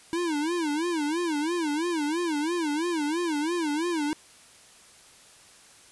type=tone with vibrato; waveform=square; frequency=320 Hz; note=D#4; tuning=49 cents sharp; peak=-26 dBFS; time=0.13-4.13 s; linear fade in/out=0 ms; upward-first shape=sine; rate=3 Hz; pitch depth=170 cents each way; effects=white hiss -53 dBFS RMS until 5.91 s + resampled to 24000 Hz